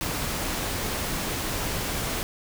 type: noise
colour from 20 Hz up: pink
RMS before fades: -29 dBFS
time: 0.01-2.23 s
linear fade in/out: 0 ms
effects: none